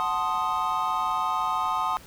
triangle chord, F# diminished seventh, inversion none, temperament equal, 740 / 880 / 1046.5 / 1244.5 Hz, F#5 / A5 / C6 / Eb6, 0 / 0 / 0 / 0 cents, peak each -30 / -28 / -27 / -26 dBFS, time 0-1.97 s, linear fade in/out 0 ms, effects pink hiss -49 dBFS RMS until 2.06 s

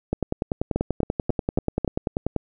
two click trains, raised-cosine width 2 ms, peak -9 / -9 dBFS, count 5 / 24, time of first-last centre 0.76-1.847 / 0.13-2.363 s, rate 3.68 / 10.3 Hz, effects none

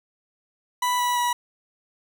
40% pulse tone with pitch steps, 987.8 / 979.3 / 970.8 Hz, B5 / B5 / B5, 0 / -15 / -30 cents, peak -20 dBFS, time 0.82-1.33 s, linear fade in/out 5 ms, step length 170 ms, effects none

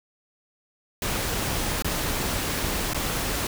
pink noise with dropouts, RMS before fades -27 dBFS, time 1.02-3.47 s, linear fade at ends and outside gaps 2 ms, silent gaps 1.823-1.845 / 2.935-2.945 s, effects none

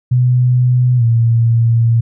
sine tone with pitch glide, 124.8 to 115.77 Hz, B2 to A#2, +19 to -11 cents, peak -8 dBFS, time 0.11-2.01 s, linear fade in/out 10 ms, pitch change -130 cents, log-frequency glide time 0.97-1.03 s, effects none

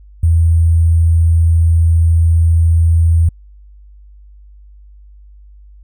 sine tone with sample-and-hold, 82.7 Hz, E2, 6 cents sharp, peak -7 dBFS, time 0.23-3.29 s, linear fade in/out 5 ms, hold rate 8820 Hz, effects added 50 Hz sine -37 dBFS peak until 5.83 s

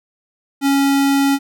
square tone, 277.2 Hz, C#4, in tune, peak -13 dBFS, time 0.61-1.39 s, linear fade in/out 50 ms, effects none

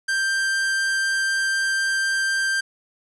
45% pulse tone, 1576 Hz, G6, 9 cents sharp, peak -20 dBFS, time 0.08-2.61 s, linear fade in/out 10 ms, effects resampled to 24000 Hz + 9-bit

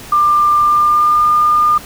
sine tone with pitch glide, 1192 to 1209.3 Hz, D6 to D#6, +25 to -50 cents, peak -8 dBFS, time 0.12-1.78 s, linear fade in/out 5 ms, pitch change +25 cents, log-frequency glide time 0.61-1.23 s, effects pink hiss -33 dBFS RMS until 1.85 s

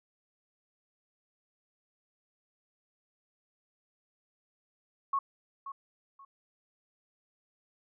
sine tone with echo, 1100 Hz, C#6, 14 cents flat, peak -26 dBFS, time 5.13-5.19 s, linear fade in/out 5 ms, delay 530 ms, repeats 2, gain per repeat -12 dB, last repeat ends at 6.25 s, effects none

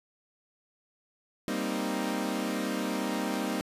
sawtooth chord, C minor seventh, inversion second, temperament equal, 196 / 233.1 / 261.6 / 311.1 Hz, G3 / Bb3 / C4 / Eb4, 0 / 0 / 0 / 0 cents, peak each -31 dBFS, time 1.48-3.61 s, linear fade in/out 0 ms, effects resampled to 32000 Hz

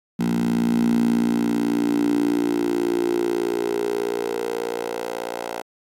10% pulse tone with high-pass filter sweep, 58.27 Hz, A#1, in tune, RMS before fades -22 dBFS, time 0.19-5.62 s, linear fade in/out 10 ms, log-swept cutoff 200 to 570 Hz, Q 6.6, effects AAC 64 kbps

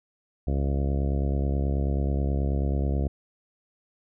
harmonic tone, 69.3 Hz, C#2, in tune, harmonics 1 / 2 / 3 / 4 / 5 / 6 / 7 / 8 / 9 / 10, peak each -24 / -30 / -34 / -36 / -38 / -40 / -41 / -42 / -43 / -44 dBFS, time 0.47-3.08 s, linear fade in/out 5 ms, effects none

